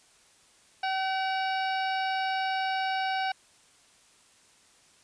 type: harmonic tone with a mistuned harmonic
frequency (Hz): 763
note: G5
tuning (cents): -47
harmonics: 1 / 2 / 3 / 4 / 5 / 6 / 7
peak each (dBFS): -28 / -34 / -38 / -40 / -42 / -44 / -45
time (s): 0.83-3.32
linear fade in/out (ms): 5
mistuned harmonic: 4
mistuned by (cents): -100
effects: white hiss -60 dBFS RMS until 5.03 s + resampled to 22050 Hz